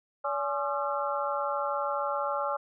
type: tone cluster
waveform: sine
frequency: 572 / 840 / 1074 / 1201 / 1356 Hz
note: D5 / G#5 / C6 / D6 / E6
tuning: -46 / +19 / +45 / +38 / +49 cents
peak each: -32 / -34 / -37 / -35 / -34 dBFS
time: 0.24-2.57 s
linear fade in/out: 10 ms
effects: none